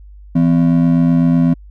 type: ring-modulated tone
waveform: triangle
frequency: 210 Hz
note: G#3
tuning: 19 cents sharp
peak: -4 dBFS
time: 0.35-1.54 s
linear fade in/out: 10 ms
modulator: 44 Hz
effects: added 50 Hz sine -35 dBFS peak until 1.7 s